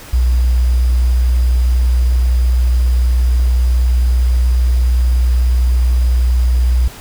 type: tone with sample-and-hold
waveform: sine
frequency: 61.5 Hz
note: B1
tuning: 7 cents flat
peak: -9 dBFS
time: 0.13-6.88 s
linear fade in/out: 5 ms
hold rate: 4900 Hz
effects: pink hiss -35 dBFS RMS until 7 s